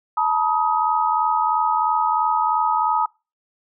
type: tone cluster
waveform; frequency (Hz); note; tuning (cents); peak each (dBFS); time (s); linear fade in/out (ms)
sine; 871 / 954 / 1258; A5 / A#5 / D#6; -18 / +40 / +19; -21; 0.17-3.06; 5
effects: noise-tail reverb RT60 0.3 s tail -26 dB re dry